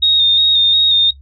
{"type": "tone with vibrato", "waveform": "sine", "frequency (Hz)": 3703, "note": "A#7", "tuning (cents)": -12, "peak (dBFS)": -8, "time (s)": [0.02, 1.11], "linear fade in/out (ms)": 10, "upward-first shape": "square", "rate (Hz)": 2.8, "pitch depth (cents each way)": 24, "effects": ["noise-tail reverb RT60 0.1 s tail -17 dB re dry", "added 69 Hz sine -37 dBFS peak until 1.21 s"]}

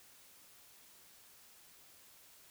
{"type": "silence", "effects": ["white hiss -61 dBFS RMS until 2.5 s"]}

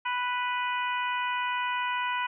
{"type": "harmonic tone", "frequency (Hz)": 493.9, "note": "B4", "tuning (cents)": 0, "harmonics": [2, 3, 4, 5, 6], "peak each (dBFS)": [-29, -34, -37, -36, -39], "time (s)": [0.05, 2.27], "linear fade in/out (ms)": 10, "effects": []}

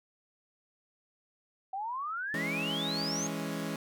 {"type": "exponential sweep", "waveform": "sine", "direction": "up", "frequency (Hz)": [749, 6645], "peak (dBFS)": -33, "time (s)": [1.73, 3.27], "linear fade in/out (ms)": 5}
{"type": "chord", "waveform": "sawtooth", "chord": "C# minor", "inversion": "first", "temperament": "equal", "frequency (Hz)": [164.81, 207.7, 277.2], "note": ["E3", "G#3", "C#4"], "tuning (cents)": [0, 0, 0], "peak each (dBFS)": -34, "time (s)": [2.34, 3.76], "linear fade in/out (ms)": 2}
{"effects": []}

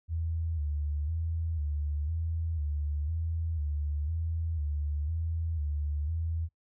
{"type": "tone with vibrato", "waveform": "sine", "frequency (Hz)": 77.78, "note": "D#2", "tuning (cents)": 0, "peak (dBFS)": -29, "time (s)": [0.08, 6.49], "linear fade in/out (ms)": 50, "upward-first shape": "square", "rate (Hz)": 1, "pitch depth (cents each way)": 90, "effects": ["noise-tail reverb RT60 0.1 s tail -21 dB re dry"]}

